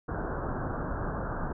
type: low-pass noise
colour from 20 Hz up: pink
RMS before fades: -33 dBFS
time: 0.08-1.53 s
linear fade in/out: 10 ms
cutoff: 1600 Hz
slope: 96 dB/octave
effects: none